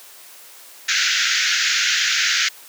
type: band-pass noise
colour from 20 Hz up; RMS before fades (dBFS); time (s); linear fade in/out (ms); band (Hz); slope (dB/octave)
pink; -19; 0.88-2.49; 10; 1400 to 6900; 96
effects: white hiss -43 dBFS RMS until 2.68 s + high-pass 400 Hz 12 dB/octave